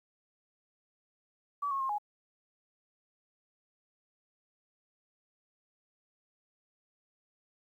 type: tone with pitch steps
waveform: sine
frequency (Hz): 1146 / 1092 / 1066 / 831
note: D6 / C#6 / C6 / G#5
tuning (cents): -43 / -26 / +32 / +1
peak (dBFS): -30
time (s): 1.62-1.984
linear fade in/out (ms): 10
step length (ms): 91
effects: 11-bit